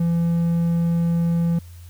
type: tone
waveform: triangle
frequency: 168.9 Hz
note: E3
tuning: 42 cents sharp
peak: -15 dBFS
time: 0-1.59 s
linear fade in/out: 5 ms
effects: added 86 Hz sine -38 dBFS peak until 1.89 s + white hiss -53 dBFS RMS until 1.89 s